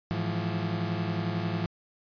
35% pulse tone cluster, 106.4 / 164.5 / 175.6 Hz, G#2 / E3 / F3, +42 / -3 / +10 cents, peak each -31 dBFS, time 0.11-1.66 s, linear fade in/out 0 ms, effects resampled to 11025 Hz

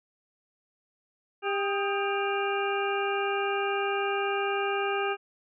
harmonic tone with a mistuned harmonic, 398.2 Hz, G4, 27 cents sharp, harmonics 1 / 2 / 3 / 4 / 6 / 7, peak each -29 / -32 / -34 / -35 / -37 / -37 dBFS, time 1.42-5.17 s, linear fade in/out 50 ms, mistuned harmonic 3, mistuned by +67 cents, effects none

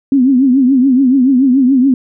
sine tone with vibrato, 261.6 Hz, C4, in tune, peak -6 dBFS, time 0.12-1.94 s, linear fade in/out 2 ms, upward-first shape triangle, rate 7 Hz, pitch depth 140 cents each way, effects none

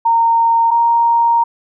sine tone pair in turn, 921 / 932.2 Hz, A#5 / A#5, -21 / 0 cents, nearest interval unison, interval 21 cents, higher second, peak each -9 dBFS, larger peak neither, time 0.05-0.71 / 0.71-1.44 s, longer second, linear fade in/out 10 ms, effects none

